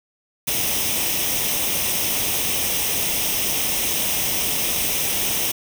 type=noise with comb filter; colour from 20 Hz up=white; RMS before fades=-22 dBFS; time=0.47-5.52 s; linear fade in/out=10 ms; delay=0.34 ms; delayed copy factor=+0.6; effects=none